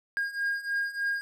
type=beating tone pair; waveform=triangle; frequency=1621 / 1624.3 Hz; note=G#6 / G#6; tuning=-42 / -39 cents; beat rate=3.3 Hz; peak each=-31 / -28 dBFS; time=0.17-1.21 s; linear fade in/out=0 ms; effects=none